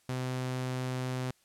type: tone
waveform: sawtooth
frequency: 128 Hz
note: C3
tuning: 38 cents flat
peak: -28 dBFS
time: 0.09-1.31 s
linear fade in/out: 2 ms
effects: white hiss -68 dBFS RMS until 1.44 s + low-pass 11000 Hz 12 dB/octave